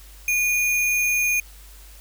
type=tone with sample-and-hold; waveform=sine; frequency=2442 Hz; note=D#7; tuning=33 cents flat; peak=-18 dBFS; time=0.28-1.4 s; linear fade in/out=2 ms; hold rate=8820 Hz; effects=added 50 Hz sine -43 dBFS peak until 2 s + white hiss -49 dBFS RMS until 2 s